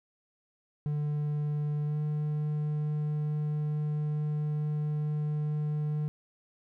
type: tone with pitch glide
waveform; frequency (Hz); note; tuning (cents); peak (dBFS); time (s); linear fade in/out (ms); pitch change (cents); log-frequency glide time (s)
triangle; 148.4 to 150.38; D3 to D3; +18 to +41; -26; 0.86-6.08; 0; +23; 1.86-1.96
effects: none